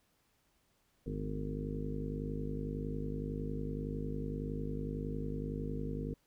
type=harmonic tone with a mistuned harmonic; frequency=50.9 Hz; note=G#1; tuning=34 cents flat; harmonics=1 / 2 / 3 / 4 / 5 / 6 / 7 / 8 / 9; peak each=-41 / -47 / -41 / -47 / -42 / -51 / -49 / -50 / -45 dBFS; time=1.06-6.14 s; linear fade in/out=5 ms; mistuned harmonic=4; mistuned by=+65 cents; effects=pink hiss -74 dBFS RMS until 6.26 s